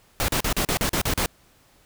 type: noise bursts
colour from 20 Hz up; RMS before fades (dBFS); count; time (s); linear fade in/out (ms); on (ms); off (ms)
pink; -23; 9; 0.2-1.259; 0; 83; 39
effects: pink hiss -58 dBFS RMS until 1.85 s